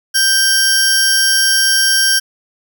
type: tone pair together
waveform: sawtooth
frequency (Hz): 1568 / 5575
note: G6 / F8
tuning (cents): 0 / -4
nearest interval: octave + minor seventh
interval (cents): 2196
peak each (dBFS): -10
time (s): 0.14-2.2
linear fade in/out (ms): 20
effects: none